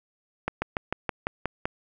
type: slowing click train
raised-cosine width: 0.5 ms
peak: -11 dBFS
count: 8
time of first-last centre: 0.48-1.655 s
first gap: 140 ms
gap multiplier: 1.06
effects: none